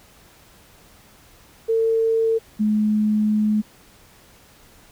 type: tone pair in turn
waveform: sine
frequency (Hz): 450.6 / 212.7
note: A4 / G#3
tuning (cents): +41 / +42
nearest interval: octave + minor second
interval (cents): 1299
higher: first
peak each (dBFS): -16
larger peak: neither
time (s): 1.68-2.39 / 2.59-3.62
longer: second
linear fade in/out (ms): 20
effects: pink hiss -51 dBFS RMS until 4.91 s